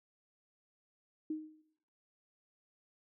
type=tone with exponential decay; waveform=sine; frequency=311.1 Hz; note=D#4; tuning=in tune; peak=-32 dBFS; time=1.3-1.62 s; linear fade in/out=5 ms; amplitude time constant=69 ms; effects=noise-tail reverb RT60 0.9 s tail -21 dB re dry